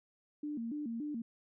sine tone with vibrato, 261.6 Hz, C4, in tune, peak -36 dBFS, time 0.43-1.22 s, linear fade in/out 5 ms, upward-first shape square, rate 3.5 Hz, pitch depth 220 cents each way, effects none

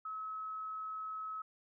sine tone, 1287 Hz, E6, 42 cents flat, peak -39 dBFS, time 0.05-1.42 s, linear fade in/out 5 ms, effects none

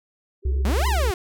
pink band-pass noise, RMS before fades -39 dBFS, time 0.42-1.12 s, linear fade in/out 50 ms, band 350 to 410 Hz, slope 96 dB/octave
sine tone with vibrato, 67.2 Hz, C2, 47 cents sharp, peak -19 dBFS, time 0.45-1.11 s, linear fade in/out 5 ms, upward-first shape sine, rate 9.6 Hz, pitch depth 27 cents each way
sawtooth exponential two-way sweep, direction up then down, 174.61 to 1059 to 345.5 Hz, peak -20 dBFS, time 0.65-1.14 s, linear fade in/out 2 ms, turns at 0.87 s
effects none

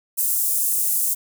pink high-pass noise, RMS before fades -21 dBFS, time 0.17-1.15 s, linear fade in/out 20 ms, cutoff 8700 Hz, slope 24 dB/octave, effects none

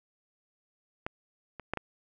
clicks, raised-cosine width 0.5 ms, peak -18 / -26 / -15 / -18 dBFS, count 4, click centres 1.065 / 1.597 / 1.736 / 1.773 s, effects none

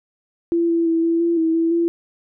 sine tone with pitch steps, 338.3 / 334.7 / 329 / 333.1 / 338.9 / 324.3 / 330.1 / 338.3 Hz, E4 / E4 / E4 / E4 / E4 / E4 / E4 / E4, +45 / +26 / -3 / +18 / +48 / -28 / +2 / +45 cents, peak -15 dBFS, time 0.52-1.88 s, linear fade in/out 0 ms, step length 170 ms, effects none

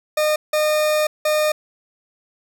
40% pulse tone bursts at uneven times, 610 Hz, D#5, 34 cents flat, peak -15 dBFS, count 3, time 0.17-0.36 / 0.53-1.07 / 1.25-1.52 s, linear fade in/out 5 ms, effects none

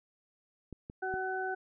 clicks, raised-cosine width 3 ms, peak -30 dBFS, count 3, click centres 0.727 / 0.899 / 1.14 s
harmonic tone, 376.2 Hz, F#4, 29 cents sharp, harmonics 1 / 2 / 4, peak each -37 / -36 / -37 dBFS, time 1.02-1.55 s, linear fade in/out 10 ms
effects none

